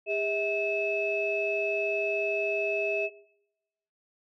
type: tone cluster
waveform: sine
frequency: 404.6 / 644 / 2597 Hz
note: G#4 / E5 / E7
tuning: -45 / -41 / -26 cents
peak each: -30 dBFS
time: 0.06-3.1 s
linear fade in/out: 50 ms
effects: noise-tail reverb RT60 0.9 s tail -20 dB re dry + tanh soft clip ceiling -17 dBFS